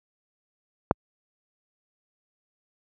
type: click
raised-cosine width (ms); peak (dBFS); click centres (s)
1; -4; 0.911
effects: high-pass 60 Hz 12 dB/octave